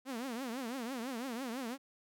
sawtooth tone with vibrato, 247.5 Hz, B3, 4 cents sharp, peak -34 dBFS, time 0.05-1.78 s, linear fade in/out 50 ms, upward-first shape triangle, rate 6 Hz, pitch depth 220 cents each way, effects none

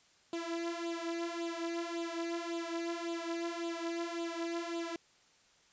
sawtooth tone with flanger, 337.1 Hz, E4, 39 cents sharp, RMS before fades -38 dBFS, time 0.33-4.96 s, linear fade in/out 2 ms, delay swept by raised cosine 0.26 to 3.46 ms, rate 1.8 Hz, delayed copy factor +0.75, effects white hiss -66 dBFS RMS until 5.72 s + resampled to 16000 Hz

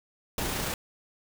pink noise with amplitude modulation, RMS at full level -30 dBFS, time 0.38-0.74 s, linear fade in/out 2 ms, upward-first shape sine, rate 28.4 Hz, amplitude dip 25%, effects none

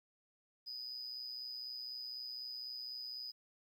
triangle tone with amplitude modulation, 4978 Hz, D#8, in tune, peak -38 dBFS, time 0.66-3.32 s, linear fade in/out 20 ms, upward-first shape sine, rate 124 Hz, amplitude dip 60%, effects tanh soft clip ceiling -37 dBFS + 12-bit

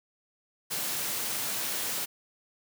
white high-pass noise, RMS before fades -32 dBFS, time 0.7-2.06 s, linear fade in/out 20 ms, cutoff 100 Hz, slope 24 dB/octave, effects none

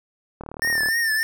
click train, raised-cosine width 1 ms, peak -20 dBFS, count 19, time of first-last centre 0.41-0.886 s, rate 37.8 Hz
square tone with vibrato, 1800 Hz, A6, 39 cents sharp, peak -20 dBFS, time 0.62-1.23 s, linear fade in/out 0 ms, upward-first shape triangle, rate 3.4 Hz, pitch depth 78 cents each way
effects none

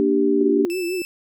sine chord, G minor, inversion first, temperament equal, 233.1 / 293.7 / 392 Hz, Bb3 / D4 / G4, 0 / 0 / 0 cents, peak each -23 / -19 / -18 dBFS, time 0-0.65 s, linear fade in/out 0 ms
sine tone with vibrato, 358 Hz, F4, 43 cents sharp, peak -22 dBFS, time 0.41-1.02 s, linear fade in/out 2 ms, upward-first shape triangle, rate 6.1 Hz, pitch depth 100 cents each way
sawtooth tone, 2637 Hz, E7, in tune, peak -27 dBFS, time 0.7-1.05 s, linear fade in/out 0 ms
effects none

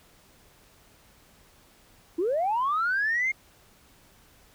sine linear sweep, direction up, 313.4 to 2157 Hz, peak -22 dBFS, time 2.18-3.32 s, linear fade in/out 10 ms, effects tanh soft clip ceiling -19 dBFS + pink hiss -58 dBFS RMS until 4.54 s

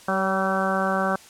harmonic tone with a mistuned harmonic, 191.7 Hz, G3, 38 cents flat, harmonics 1 / 2 / 3 / 4 / 5 / 6 / 7 / 8, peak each -27 / -32 / -27 / -28 / -33 / -29 / -30 / -29 dBFS, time 0.08-1.16 s, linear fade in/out 5 ms, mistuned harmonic 3, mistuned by -17 cents, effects white hiss -48 dBFS RMS until 1.29 s + low-pass 10000 Hz 12 dB/octave

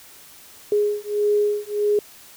sine beating tone pair, 414.7 / 416.3 Hz, G#4 / G#4, -3 / +4 cents, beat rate 1.6 Hz, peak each -21 dBFS, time 0.72-1.99 s, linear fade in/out 2 ms, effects white hiss -46 dBFS RMS until 2.36 s

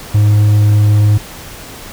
triangle tone, 104.7 Hz, G#2, 15 cents sharp, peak -4 dBFS, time 0.14-1.18 s, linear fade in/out 10 ms, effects pink hiss -31 dBFS RMS until 1.92 s

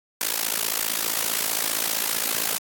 white noise with amplitude modulation, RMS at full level -21 dBFS, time 0.21-2.58 s, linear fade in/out 0 ms, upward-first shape sine, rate 55.3 Hz, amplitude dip 90%, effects high-pass 200 Hz 12 dB/octave + AAC 64 kbps

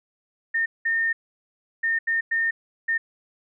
sine tone bursts at uneven times, 1823 Hz, A#6, 39 cents flat, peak -20 dBFS, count 6, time 0.54-0.66 / 0.85-1.13 / 1.83-1.99 / 2.07-2.21 / 2.31-2.51 / 2.88-2.98 s, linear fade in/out 10 ms, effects none

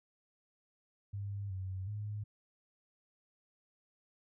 sine tone with pitch steps, 100.4 / 94.3 / 104.6 Hz, G2 / F#2 / G#2, +42 / +33 / +13 cents, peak -37 dBFS, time 1.13-2.24 s, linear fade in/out 10 ms, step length 370 ms, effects none

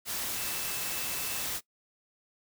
sine tone in noise, 2637 Hz, E7, in tune, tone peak -44 dBFS, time 0.33-1.47 s, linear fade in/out 50 ms, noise white, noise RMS -34 dBFS, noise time 0.05-1.61 s, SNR -13 dB, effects noise-tail reverb RT60 0.1 s tail -20 dB re dry

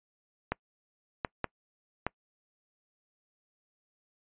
clicks, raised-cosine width 0.5 ms, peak -14 dBFS, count 4, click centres 0.52 / 1.248 / 1.443 / 2.066 s, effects noise-tail reverb RT60 0.1 s tail -26 dB re dry + resampled to 8000 Hz

